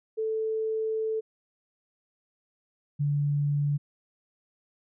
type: tone pair in turn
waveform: sine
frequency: 440 / 144.73 Hz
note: A4 / D3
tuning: 0 / -25 cents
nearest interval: octave + perfect fifth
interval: 1925 cents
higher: first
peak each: -26 / -23 dBFS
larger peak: second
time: 0.17-1.21 / 2.99-3.78 s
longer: first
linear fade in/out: 20 ms
effects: none